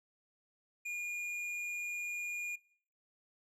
triangle tone with hard clipping, 2428 Hz, D#7, 43 cents flat, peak -39 dBFS, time 0.85-2.56 s, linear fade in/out 10 ms, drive 11 dB, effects noise-tail reverb RT60 0.5 s tail -18 dB re dry

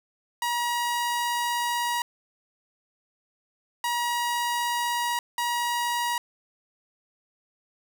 sawtooth tone bursts at uneven times, 956 Hz, A#5, 43 cents sharp, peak -21 dBFS, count 3, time 0.42-2.02 / 3.84-5.19 / 5.38-6.18 s, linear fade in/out 2 ms, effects none

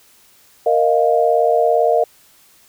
sine chord, Bb suspended fourth, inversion none, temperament just, 466.2 / 621.6 / 699.2 Hz, Bb4 / Eb5 / F5, 0 / -2 / +2 cents, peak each -16 dBFS, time 0.66-2.04 s, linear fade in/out 5 ms, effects white hiss -51 dBFS RMS until 2.68 s

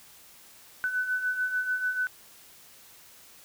sine beating tone pair, 1496 / 1502.8 Hz, F#6 / F#6, +19 / +26 cents, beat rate 6.8 Hz, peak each -34 / -27 dBFS, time 0.84-2.07 s, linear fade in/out 0 ms, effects white hiss -53 dBFS RMS until 3.44 s

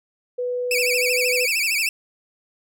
sine tone with pitch glide, 493.9 to 498.2 Hz, B4 to B4, 0 to +15 cents, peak -22 dBFS, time 0.38-1.46 s, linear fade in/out 10 ms, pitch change +15 cents, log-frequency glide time 0.76-1.13 s
sawtooth tone with vibrato, 2455 Hz, D#7, 24 cents flat, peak -16 dBFS, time 0.71-1.89 s, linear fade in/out 2 ms, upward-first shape sine, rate 13 Hz, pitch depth 160 cents each way
effects none

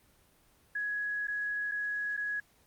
sine tone with dropouts, 1673 Hz, G#6, 12 cents sharp, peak -31 dBFS, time 0.75-2.4 s, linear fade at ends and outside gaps 5 ms, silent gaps 1.272-1.281 / 1.714-1.718 / 2.167-2.174 s, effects pink hiss -65 dBFS RMS until 2.66 s + Opus 24 kbps

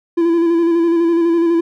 triangle tone with vibrato, 336.6 Hz, E4, 36 cents sharp, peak -9 dBFS, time 0.17-1.61 s, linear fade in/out 10 ms, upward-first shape square, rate 12 Hz, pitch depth 28 cents each way, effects none

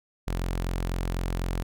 sawtooth tone, 44 Hz, F1, 14 cents sharp, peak -23 dBFS, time 0.27-1.63 s, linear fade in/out 10 ms, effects none

